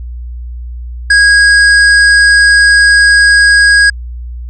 sine tone with hard clipping, 1645 Hz, G#6, 17 cents flat, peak -5 dBFS, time 1.1-3.9 s, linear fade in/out 5 ms, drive 12 dB, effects added 60 Hz sine -20 dBFS peak until 4.49 s + resampled to 22050 Hz

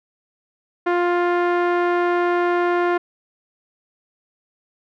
sawtooth tone with low-pass filter, 351 Hz, F4, 9 cents sharp, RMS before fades -19 dBFS, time 0.86-2.98 s, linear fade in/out 10 ms, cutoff 1600 Hz, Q 1.3, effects none

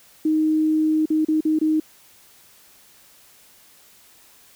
sine tone with dropouts, 311.8 Hz, D#4, 4 cents sharp, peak -16 dBFS, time 0.25-1.8 s, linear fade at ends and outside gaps 5 ms, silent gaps 1.057-1.102 / 1.249-1.284 / 1.407-1.451 / 1.589-1.613 s, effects white hiss -52 dBFS RMS until 4.55 s

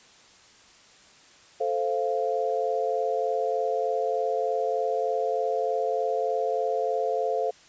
sine chord, F major, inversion first, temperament equal with one note detuned, 440 / 523.3 / 694 Hz, A4 / C5 / F5, 0 / 0 / -11 cents, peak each -28 dBFS, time 1.6-7.51 s, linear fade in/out 10 ms, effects white hiss -54 dBFS RMS until 7.68 s + resampled to 16000 Hz

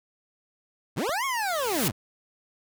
25% pulse linear two-way sweep, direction up then down, 79 to 1115 to 79 Hz, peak -22 dBFS, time 0.96-1.92 s, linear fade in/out 20 ms, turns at 1.25 s
white noise with exponential growth, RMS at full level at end -26 dBFS, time 1.05-1.88 s, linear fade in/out 1 ms, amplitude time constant 180 ms
click, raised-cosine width 1 ms, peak -22 dBFS, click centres 1.093 s
effects none

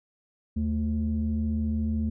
sine tone pair together, 78 / 219.9 Hz, D#2 / A3, +5 / -1 cents, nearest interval octave + tritone, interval 1794 cents, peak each -26 dBFS, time 0.56-2.1 s, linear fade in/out 10 ms, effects tanh soft clip ceiling -19 dBFS

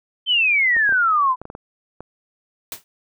sine exponential sweep, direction down, 3136 to 987.8 Hz, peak -14 dBFS, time 0.26-1.36 s, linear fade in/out 50 ms
clicks, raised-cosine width 1 ms, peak -20 dBFS, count 8, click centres 0.766 / 0.892 / 0.924 / 1.416 / 1.454 / 1.501 / 1.551 / 2.006 s
white noise with exponential decay, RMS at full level -26 dBFS, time 2.72-2.84 s, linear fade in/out 1 ms, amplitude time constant 25 ms
effects none

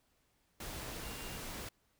sine tone in noise, 2794 Hz, F7, in tune, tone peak -54 dBFS, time 1.03-1.38 s, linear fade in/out 5 ms, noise pink, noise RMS -44 dBFS, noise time 0.6-1.69 s, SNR -13 dB, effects pink hiss -75 dBFS RMS until 1.99 s

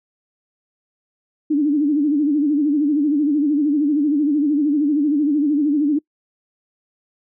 sine tone with vibrato, 293.7 Hz, D4, in tune, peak -14 dBFS, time 1.5-5.99 s, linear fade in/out 10 ms, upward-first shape sine, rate 13 Hz, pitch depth 99 cents each way, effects noise-tail reverb RT60 0.1 s tail -25 dB re dry

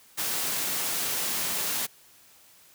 white high-pass noise, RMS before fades -29 dBFS, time 0.17-1.87 s, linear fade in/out 20 ms, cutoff 110 Hz, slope 96 dB/octave, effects white hiss -56 dBFS RMS until 2.74 s + high-pass 60 Hz 12 dB/octave

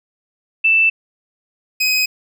sine / 25% pulse tone pair in turn, 2652 / 2518 Hz, E7 / D#7, +10 / +20 cents, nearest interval minor second, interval 90 cents, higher first, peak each -10 dBFS, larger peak neither, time 0.64-0.9 / 1.8-2.06 s, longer neither, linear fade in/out 10 ms, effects none

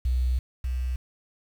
sine tone pair in turn, 62.7 / 62.98 Hz, B1 / B1, +27 / +35 cents, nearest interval unison, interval 8 cents, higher second, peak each -21 / -25 dBFS, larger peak first, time 0.05-0.39 / 0.64-0.96 s, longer first, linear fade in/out 5 ms, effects 8-bit

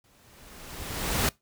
pink noise with exponential growth, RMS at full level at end -23 dBFS, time 0.04-1.29 s, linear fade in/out 2 ms, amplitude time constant 270 ms, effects noise-tail reverb RT60 0.2 s tail -23 dB re dry

